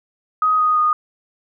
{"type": "tone with pitch steps", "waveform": "sine", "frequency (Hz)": [1256, 1243.7, 1231.6], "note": ["D#6", "D#6", "D#6"], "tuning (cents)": [16, -1, -18], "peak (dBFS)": -13, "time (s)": [0.42, 0.93], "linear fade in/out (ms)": 2, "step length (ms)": 170, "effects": []}